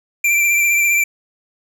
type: tone with vibrato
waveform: square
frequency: 2356 Hz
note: D7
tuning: 5 cents sharp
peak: -13 dBFS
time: 0.24-1.04 s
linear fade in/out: 5 ms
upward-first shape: triangle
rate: 15 Hz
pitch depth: 30 cents each way
effects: none